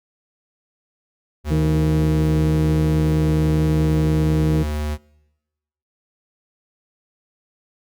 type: tone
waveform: square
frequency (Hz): 75.1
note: D2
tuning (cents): +39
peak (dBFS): -22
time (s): 1.44-4.98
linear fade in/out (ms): 50
type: harmonic tone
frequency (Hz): 155.56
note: D#3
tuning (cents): 0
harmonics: 1 / 2 / 3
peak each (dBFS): -17 / -23 / -27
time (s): 1.5-4.64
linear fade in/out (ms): 20
effects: noise-tail reverb RT60 1.0 s tail -24 dB re dry + Opus 48 kbps